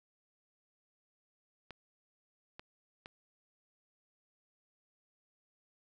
clicks, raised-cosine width 0.3 ms, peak -30 dBFS, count 3, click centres 1.707 / 2.595 / 3.059 s, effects none

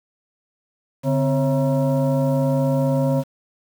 sine tone with frequency modulation, 143.1 Hz, D3, 45 cents flat, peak -16 dBFS, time 1.03-3.24 s, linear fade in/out 50 ms, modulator 402 Hz, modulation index 1.2, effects 7-bit

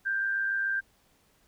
sine tone with amplitude modulation, 1579 Hz, G6, 12 cents sharp, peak -24 dBFS, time 0.05-0.81 s, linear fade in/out 20 ms, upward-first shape sine, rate 107 Hz, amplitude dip 45%, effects pink hiss -66 dBFS RMS until 1.47 s

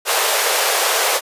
pink high-pass noise, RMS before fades -17 dBFS, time 0.05-1.21 s, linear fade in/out 50 ms, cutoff 430 Hz, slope 48 dB/octave, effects resampled to 32000 Hz

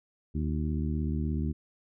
harmonic tone with a mistuned harmonic, 76.7 Hz, D#2, 24 cents flat, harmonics 1 / 2 / 3 / 4 / 5, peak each -30 / -33 / -34 / -39 / -44 dBFS, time 0.34-1.53 s, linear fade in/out 20 ms, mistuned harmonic 5, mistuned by -46 cents, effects none

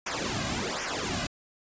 pink noise with flanger, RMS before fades -31 dBFS, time 0.06-1.27 s, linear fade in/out 5 ms, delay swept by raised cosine 0.24 to 2.24 ms, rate 1.3 Hz, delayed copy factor -0.9, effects resampled to 16000 Hz

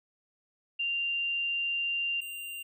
sine / square tone pair in turn, 2783 / 2783 Hz, F7 / F7, -7 / -7 cents, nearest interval unison, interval 0 cents, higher neither, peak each -28 / -38 dBFS, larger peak first, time 0.79-2.21 / 2.21-2.63 s, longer first, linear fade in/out 10 ms, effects none

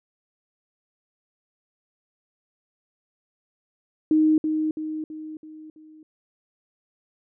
sine tone with echo, 311.1 Hz, D#4, in tune, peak -15 dBFS, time 4.11-4.38 s, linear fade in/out 2 ms, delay 330 ms, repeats 5, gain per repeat -6 dB, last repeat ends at 6.03 s, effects none

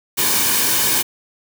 white noise with comb filter, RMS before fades -17 dBFS, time 0.17-1.03 s, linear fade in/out 20 ms, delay 1.5 ms, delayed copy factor -0.55, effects none

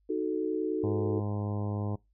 sine chord, D# diminished, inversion none, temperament equal, 311.1 / 370 / 440 Hz, D#4 / F#4 / A4, 0 / 0 / 0 cents, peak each -32 dBFS, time 0.09-1.2 s, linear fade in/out 10 ms
harmonic tone, 103.2 Hz, G#2, 10 cents flat, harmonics 1 / 2 / 3 / 4 / 5 / 6 / 7 / 8 / 9 / 10, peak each -31 / -37 / -41 / -43 / -45 / -47 / -48 / -49 / -50 / -51 dBFS, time 0.83-1.96 s, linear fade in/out 10 ms
effects noise-tail reverb RT60 0.2 s tail -23 dB re dry + added 50 Hz sine -66 dBFS peak until 2.13 s

